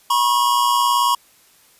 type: tone pair together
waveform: square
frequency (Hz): 968 / 1086.5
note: B5 / C#6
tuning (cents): -35 / -35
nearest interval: major second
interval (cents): 200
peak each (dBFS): -18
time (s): 0.1-1.15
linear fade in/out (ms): 5
effects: white hiss -53 dBFS RMS until 1.79 s + resampled to 32000 Hz